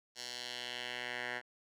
10% pulse tone with band-pass filter sweep, 122.8 Hz, B2, 9 cents flat, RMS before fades -42 dBFS, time 0.15-1.42 s, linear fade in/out 50 ms, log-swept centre 5100 to 1700 Hz, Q 1.8, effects none

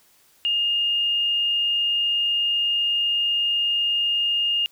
sine tone, 2832 Hz, F7, 23 cents sharp, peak -19 dBFS, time 0.45-4.66 s, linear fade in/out 0 ms, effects white hiss -58 dBFS RMS until 4.71 s

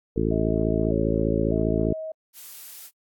harmonic tone, 55 Hz, A1, in tune, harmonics 1 / 2 / 3 / 4 / 5 / 6 / 7 / 8, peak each -29 / -29 / -29 / -29 / -29 / -29 / -29 / -29 dBFS, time 0.16-1.93 s, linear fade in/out 5 ms
sine tone with vibrato, 592 Hz, D5, 14 cents sharp, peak -30 dBFS, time 0.31-2.12 s, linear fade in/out 5 ms, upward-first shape square, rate 0.83 Hz, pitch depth 120 cents each way
blue noise, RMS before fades -41 dBFS, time 2.33-2.91 s, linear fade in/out 50 ms
effects AAC 64 kbps

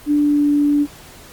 sine tone with pitch glide, 293.7 to 290.8 Hz, D4 to D4, 0 to -17 cents, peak -12 dBFS, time 0.06-0.87 s, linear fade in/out 50 ms, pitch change -17 cents, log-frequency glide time 0.17-0.48 s, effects pink hiss -41 dBFS RMS until 1.32 s + Opus 24 kbps

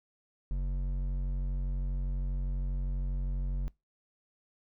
triangle tone with hard clipping, 46.23 Hz, F#1, 1 cent flat, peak -31 dBFS, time 0.51-3.68 s, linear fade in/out 0 ms, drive 12 dB, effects noise-tail reverb RT60 0.2 s tail -23 dB re dry

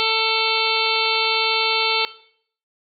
harmonic tone with a mistuned harmonic, 444.8 Hz, A4, 19 cents sharp, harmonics 1 / 2 / 3 / 5 / 6 / 7 / 8 / 9 / 10, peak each -26 / -26 / -26 / -26 / -26 / -26 / -26 / -26 / -26 dBFS, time 0-2.05 s, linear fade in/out 0 ms, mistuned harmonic 9, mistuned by +18 cents, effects noise-tail reverb RT60 0.6 s tail -17 dB re dry

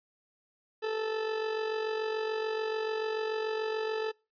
40% pulse tone with amplitude modulation, 438.1 Hz, A4, 7 cents flat, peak -27 dBFS, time 0.82-4.12 s, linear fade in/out 20 ms, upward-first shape sine, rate 46.9 Hz, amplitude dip 50%, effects noise-tail reverb RT60 0.3 s tail -25 dB re dry + resampled to 11025 Hz

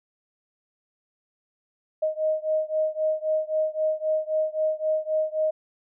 sine beating tone pair, 622.3 / 626.1 Hz, D#5 / D#5, 0 / +11 cents, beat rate 3.8 Hz, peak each -25 / -26 dBFS, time 2.02-5.51 s, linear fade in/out 10 ms, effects none

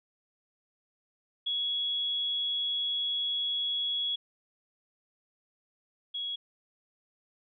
sine tone pair in turn, 3350 / 3331 Hz, G#7 / G#7, +14 / +4 cents, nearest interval unison, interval 10 cents, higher first, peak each -28 / -32 dBFS, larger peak first, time 1.46-4.16 / 6.14-6.36 s, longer first, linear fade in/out 10 ms, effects none

